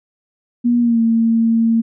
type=tone with pitch glide; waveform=sine; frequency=240 to 227.8 Hz; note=B3 to A#3; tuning=-49 to -40 cents; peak=-11 dBFS; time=0.64-1.82 s; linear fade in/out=20 ms; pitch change=-91 cents; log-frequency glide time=0.8-1 s; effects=none